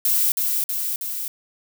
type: noise with echo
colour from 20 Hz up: violet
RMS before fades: -19 dBFS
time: 0.05-0.32 s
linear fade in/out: 2 ms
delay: 320 ms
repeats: 3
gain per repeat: -3 dB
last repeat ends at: 1.28 s
effects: none